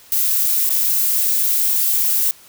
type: noise with dropouts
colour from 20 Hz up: violet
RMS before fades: -17 dBFS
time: 0.12-2.31 s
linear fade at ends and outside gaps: 0 ms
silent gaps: 0.692-0.704 s
effects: white hiss -46 dBFS RMS until 2.48 s